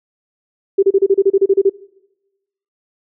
sine tone bursts, 391.6 Hz, G4, 2 cents flat, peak -7 dBFS, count 12, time 0.78-1.697 s, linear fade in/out 10 ms, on 48 ms, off 31 ms, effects noise-tail reverb RT60 1.0 s tail -23 dB re dry

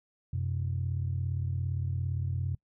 sine tone pair together, 91 / 128.48 Hz, F#2 / C3, -28 / -31 cents, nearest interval tritone, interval 597 cents, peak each -30 / -32 dBFS, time 0.33-2.55 s, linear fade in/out 5 ms, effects noise-tail reverb RT60 0.1 s tail -25 dB re dry + tanh soft clip ceiling -22 dBFS

